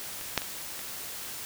clicks, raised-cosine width 0.2 ms, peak -22 / -6 / -19 / -23 dBFS, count 4, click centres 0.212 / 0.377 / 0.419 / 0.792 s, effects white hiss -39 dBFS RMS until 1.45 s

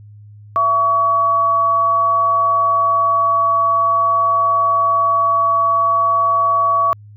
sine tone pair together, 670.5 / 1130 Hz, E5 / C#6, +29 / +33 cents, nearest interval major sixth, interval 904 cents, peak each -22 / -12 dBFS, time 0.56-6.93 s, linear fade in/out 0 ms, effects added 104 Hz sine -37 dBFS peak until 7.16 s

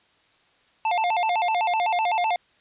square tone with vibrato, 791 Hz, G5, 15 cents sharp, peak -21 dBFS, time 0.85-2.36 s, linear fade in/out 2 ms, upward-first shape square, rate 7.9 Hz, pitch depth 190 cents each way, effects white hiss -61 dBFS RMS until 2.6 s + resampled to 8000 Hz

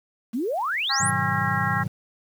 sine exponential sweep, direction up, 210.4 to 11590 Hz, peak -23 dBFS, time 0.33-1.11 s, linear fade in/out 20 ms
harmonic tone, 270.7 Hz, C#4, 41 cents flat, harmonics 3 / 4 / 5 / 6 / 7, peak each -29 / -29 / -29 / -29 / -29 dBFS, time 0.89-1.84 s, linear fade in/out 20 ms
triangle chord, G# minor seventh, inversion none, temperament just, 103.83 / 124.59 / 155.74 / 186.89 Hz, G#2 / B2 / D#3 / F#3, 0 / +16 / +2 / +18 cents, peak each -29 dBFS, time 1-1.88 s, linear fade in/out 10 ms
effects 8-bit

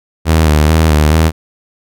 sawtooth tone with vibrato, 77.78 Hz, D#2, in tune, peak -3 dBFS, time 0.25-1.32 s, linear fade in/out 50 ms, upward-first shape square, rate 2.3 Hz, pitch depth 49 cents each way, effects none

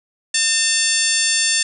harmonic tone with a mistuned harmonic, 900 Hz, A5, 39 cents sharp, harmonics 2 / 3 / 4 / 5 / 6 / 7 / 8 / 9 / 10, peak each -24 / -24 / -24 / -24 / -24 / -24 / -24 / -24 / -24 dBFS, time 0.34-1.63 s, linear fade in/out 5 ms, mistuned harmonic 4, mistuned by -33 cents, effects none

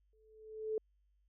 sine tone with exponential growth, 435.4 Hz, A4, 18 cents flat, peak -31 dBFS, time 0.13-0.78 s, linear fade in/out 2 ms, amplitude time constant 140 ms, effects added 50 Hz sine -70 dBFS peak until 1.28 s

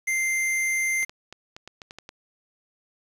square tone, 2090 Hz, C7, 2 cents flat, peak -23 dBFS, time 0.07-1.05 s, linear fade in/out 10 ms
clicks, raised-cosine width 0.2 ms, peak -23 dBFS, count 9, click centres 1.029 / 1.095 / 1.326 / 1.565 / 1.676 / 1.818 / 1.909 / 1.986 / 2.091 s
effects resampled to 32000 Hz + 8-bit

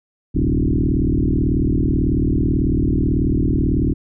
sine tone with frequency modulation, 104 Hz, G#2, 3 cents sharp, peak -14 dBFS, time 0.34-3.94 s, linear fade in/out 20 ms, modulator 38.2 Hz, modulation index 6, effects none

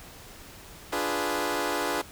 15% pulse chord, D diminished seventh, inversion none, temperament equal, 293.7 / 349.2 / 415.3 / 493.9 Hz, D4 / F4 / Ab4 / Cb5, 0 / 0 / 0 / 0 cents, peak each -26 dBFS, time 0.92-2.02 s, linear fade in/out 10 ms, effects pink hiss -47 dBFS RMS until 2.11 s

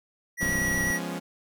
square tone with vibrato, 1928 Hz, B6, 42 cents flat, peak -26 dBFS, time 0.37-1 s, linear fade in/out 50 ms, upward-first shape triangle, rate 8.2 Hz, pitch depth 13 cents each way
sawtooth chord, C# dominant seventh, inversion first, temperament equal, 174.61 / 207.7 / 246.9 / 277.2 Hz, E#3 / G#3 / B3 / C#4, 0 / 0 / 0 / 0 cents, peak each -30 / -34 / -36 / -33 dBFS, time 0.4-1.2 s, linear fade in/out 20 ms
click train, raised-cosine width 5 ms, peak -22 dBFS, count 16, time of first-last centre 0.43-0.903 s, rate 31.7 Hz
effects none

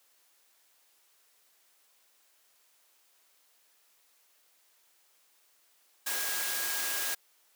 sine tone in noise, 1639 Hz, G#6, 23 cents flat, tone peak -39 dBFS, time 6.06-7.15 s, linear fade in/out 10 ms, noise white, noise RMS -33 dBFS, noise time 6.06-7.15 s, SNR -9 dB, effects white hiss -67 dBFS RMS until 7.55 s + high-pass 400 Hz 12 dB/octave

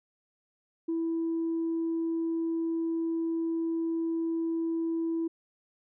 sine tone, 329.6 Hz, E4, in tune, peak -26 dBFS, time 0.88-5.28 s, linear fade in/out 10 ms, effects tanh soft clip ceiling -24 dBFS

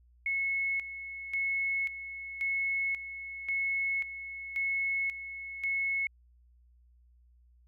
sine tone with tremolo, 2190 Hz, C#7, 22 cents flat, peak -28 dBFS, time 0.26-6.07 s, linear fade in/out 2 ms, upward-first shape square, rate 0.93 Hz, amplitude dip 70%, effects added 60 Hz sine -59 dBFS peak until 7.67 s

